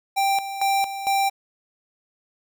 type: tone with tremolo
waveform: square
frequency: 786 Hz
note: G5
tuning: 4 cents sharp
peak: -19 dBFS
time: 0.16-1.3 s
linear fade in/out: 20 ms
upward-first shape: square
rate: 2.2 Hz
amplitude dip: 70%
effects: none